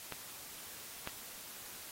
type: clicks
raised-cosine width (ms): 0.3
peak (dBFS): -24 / -22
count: 2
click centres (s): 0.123 / 1.074
effects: white hiss -49 dBFS RMS until 1.91 s + AAC 48 kbps